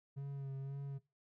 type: tone with vibrato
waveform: triangle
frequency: 137.7 Hz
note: C#3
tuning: 11 cents flat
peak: -38 dBFS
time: 0.16-0.99 s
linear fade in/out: 20 ms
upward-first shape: sine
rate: 1.9 Hz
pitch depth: 29 cents each way
effects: noise-tail reverb RT60 0.2 s tail -17 dB re dry